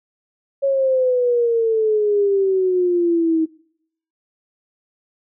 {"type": "exponential sweep", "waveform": "sine", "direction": "down", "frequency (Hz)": [554.4, 317.3], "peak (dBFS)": -14, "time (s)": [0.62, 3.46], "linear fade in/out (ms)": 20, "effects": ["noise-tail reverb RT60 0.7 s tail -22 dB re dry"]}